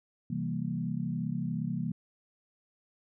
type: chord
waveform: sine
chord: C dominant seventh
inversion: none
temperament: equal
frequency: 130.81 / 164.81 / 196 / 233.1 Hz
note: C3 / E3 / G3 / Bb3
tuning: 0 / 0 / 0 / 0 cents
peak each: -37 / -34 / -37 / -36 dBFS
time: 0.3-1.92 s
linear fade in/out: 5 ms
effects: none